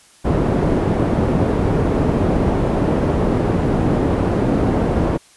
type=low-pass noise; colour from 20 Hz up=white; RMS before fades=-17 dBFS; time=0.24-5.18 s; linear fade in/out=20 ms; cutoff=400 Hz; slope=12 dB/octave; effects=white hiss -49 dBFS RMS until 5.36 s + resampled to 24000 Hz